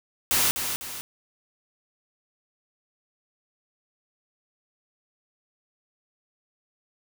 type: noise with echo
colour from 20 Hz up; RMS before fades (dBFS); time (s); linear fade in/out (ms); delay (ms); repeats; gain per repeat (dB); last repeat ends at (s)
white; -22; 0.31-0.51; 0; 250; 2; -7; 1.01
effects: none